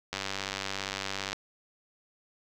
click train, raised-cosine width 0.2 ms, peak -15 dBFS, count 118, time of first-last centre 0.13-1.33 s, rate 97.5 Hz, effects none

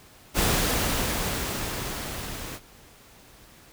pink noise with level ramp, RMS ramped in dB -22 to -37 dBFS, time 0.34-2.6 s, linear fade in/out 50 ms, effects pink hiss -52 dBFS RMS until 3.72 s

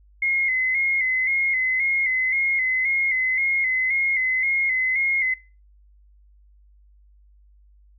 sine tone with vibrato, 2093 Hz, C7, in tune, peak -19 dBFS, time 0.22-5.34 s, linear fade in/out 5 ms, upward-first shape square, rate 1.9 Hz, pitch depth 46 cents each way, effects noise-tail reverb RT60 0.3 s tail -18 dB re dry + added 50 Hz sine -51 dBFS peak until 7.98 s

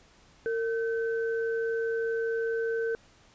sine tone pair together, 456.2 / 1532.3 Hz, A#4 / G6, -37 / -40 cents, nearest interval octave + major sixth, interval 2097 cents, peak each -27 / -36 dBFS, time 0.46-2.95 s, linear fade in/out 0 ms, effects pink hiss -59 dBFS RMS until 3.34 s + resampled to 16000 Hz

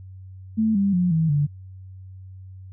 sine tone with pitch steps, 220 / 198.28 / 178.7 / 161.05 / 145.15 Hz, A3 / G3 / F3 / E3 / D3, 0 / +20 / +40 / -40 / -20 cents, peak -17 dBFS, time 0.57-1.47 s, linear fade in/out 20 ms, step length 180 ms, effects added 94 Hz sine -38 dBFS peak until 2.72 s

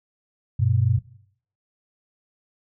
sine tone pair together, 97.41 / 122.4 Hz, G2 / B2, -10 / -15 cents, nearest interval major third, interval 395 cents, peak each -20 dBFS, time 0.59-0.99 s, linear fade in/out 10 ms, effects noise-tail reverb RT60 0.6 s tail -17 dB re dry

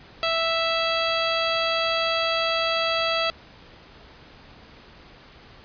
harmonic tone, 659.3 Hz, E5, in tune, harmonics 1 / 2 / 3 / 4 / 5 / 6 / 7, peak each -26 / -27 / -33 / -29 / -29 / -33 / -31 dBFS, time 0.23-3.3 s, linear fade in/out 0 ms, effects pink hiss -48 dBFS RMS until 5.64 s + resampled to 11025 Hz

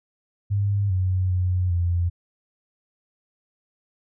sine tone with pitch steps, 100.8 / 92.7 / 91 / 86.9 Hz, G2 / F#2 / F#2 / F2, +49 / +4 / -28 / -8 cents, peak -19 dBFS, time 0.5-2.1 s, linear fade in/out 20 ms, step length 400 ms, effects none

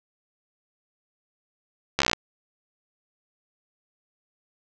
slowing click train, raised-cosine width 0.2 ms, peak -3 dBFS, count 10, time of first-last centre 1.99-2.132 s, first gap 14 ms, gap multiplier 1.03, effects low-pass 7000 Hz 12 dB/octave

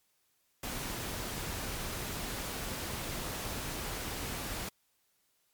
pink noise, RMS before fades -38 dBFS, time 0.63-4.69 s, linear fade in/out 5 ms, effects white hiss -74 dBFS RMS until 5.53 s + MP3 96 kbps

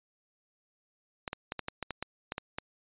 clicks, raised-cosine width 0.3 ms, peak -18 dBFS, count 11, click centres 1.278 / 1.331 / 1.521 / 1.593 / 1.684 / 1.827 / 1.907 / 2.026 / 2.321 / 2.381 / 2.585 s, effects resampled to 8000 Hz

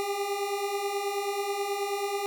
25% pulse beating tone pair, 395.1 / 404.4 Hz, G4 / G#4, +14 / -46 cents, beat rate 9.3 Hz, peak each -31 / -26 dBFS, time 0-2.26 s, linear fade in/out 0 ms, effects none

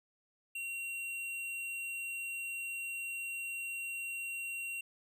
sine tone with tanh clipping, 2746 Hz, F7, 30 cents flat, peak -39 dBFS, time 0.55-4.81 s, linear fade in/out 5 ms, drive 15 dB, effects none

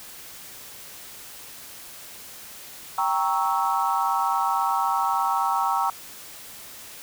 sine chord, G diminished seventh, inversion none, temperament equal with one note detuned, 784 / 932.3 / 1108.7 / 1311.7 Hz, G5 / Bb5 / Db6 / Fb6, 0 / 0 / 0 / -9 cents, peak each -26 / -25 / -27 / -27 dBFS, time 2.98-5.9 s, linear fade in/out 2 ms, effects white hiss -42 dBFS RMS until 7.02 s

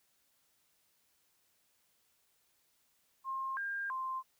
sine tone with pitch steps, 1065 / 1604 / 1047 Hz, C6 / G6 / C6, +30 / +39 / +1 cents, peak -35 dBFS, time 3.24-4.23 s, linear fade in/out 50 ms, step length 330 ms, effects white hiss -74 dBFS RMS until 4.39 s

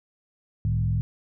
sine tone with frequency modulation, 109.9 Hz, A2, 2 cents flat, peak -21 dBFS, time 0.65-1.01 s, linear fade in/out 0 ms, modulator 43 Hz, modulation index 1, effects none

